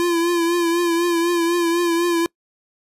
square tone with vibrato, 341.7 Hz, F4, 38 cents flat, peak -17 dBFS, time 0-2.26 s, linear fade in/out 0 ms, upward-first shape triangle, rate 4 Hz, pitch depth 51 cents each way, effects noise-tail reverb RT60 0.1 s tail -25 dB re dry + resampled to 32000 Hz

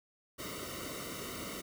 pink noise with comb filter, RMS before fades -42 dBFS, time 0.38-1.62 s, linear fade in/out 20 ms, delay 1.2 ms, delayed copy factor -0.9, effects none

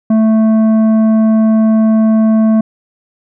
triangle tone with tanh clipping, 220 Hz, A3, in tune, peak -8 dBFS, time 0.1-2.61 s, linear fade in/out 5 ms, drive 13 dB, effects none

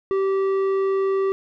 square tone with low-pass filter, 387.7 Hz, G4, 19 cents flat, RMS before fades -21 dBFS, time 0.11-1.32 s, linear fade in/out 0 ms, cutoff 1200 Hz, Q 0.71, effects none

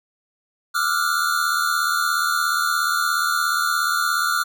square tone cluster, 1188 / 1362 / 1439 Hz, D6 / F6 / F#6, +20 / -44 / -49 cents, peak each -27 / -23 / -23 dBFS, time 0.74-4.44 s, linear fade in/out 20 ms, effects none

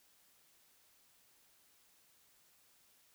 silence, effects white hiss -69 dBFS RMS until 3.14 s

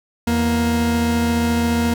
40% pulse tone pair together, 83 / 234.6 Hz, E2 / A#3, +12 / +11 cents, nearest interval octave + tritone, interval 1799 cents, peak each -22 / -16 dBFS, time 0.27-1.94 s, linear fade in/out 5 ms, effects none

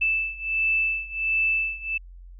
sine beating tone pair, 2637 / 2638.4 Hz, E7 / E7, 0 / +1 cents, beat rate 1.4 Hz, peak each -24 / -26 dBFS, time 0.01-1.98 s, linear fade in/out 10 ms, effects added 44 Hz sine -41 dBFS peak until 2.39 s

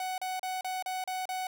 45% pulse tone bursts, 745 Hz, F#5, 12 cents sharp, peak -32 dBFS, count 7, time 0-1.47 s, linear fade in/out 2 ms, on 180 ms, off 35 ms, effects none

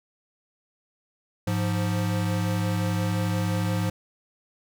square tone pair together, 103.83 / 174.97 Hz, G#2 / F3, 0 / +4 cents, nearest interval major sixth, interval 904 cents, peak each -26 / -28 dBFS, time 1.47-3.9 s, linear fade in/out 5 ms, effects none

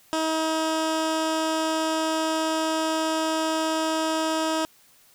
15% pulse tone with low-pass filter, 318.4 Hz, D#4, 40 cents sharp, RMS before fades -25 dBFS, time 0.13-4.65 s, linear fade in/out 0 ms, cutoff 8300 Hz, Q 1.2, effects white hiss -57 dBFS RMS until 5.14 s

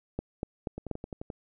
two click trains, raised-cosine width 2 ms, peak -24 / -18 dBFS, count 7 / 4, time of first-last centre 0.78-1.302 / 0.19-0.913 s, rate 11.5 / 4.15 Hz, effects none

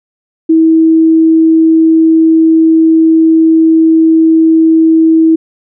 sine tone, 322.8 Hz, E4, 36 cents flat, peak -3 dBFS, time 0.49-5.36 s, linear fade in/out 10 ms, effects none

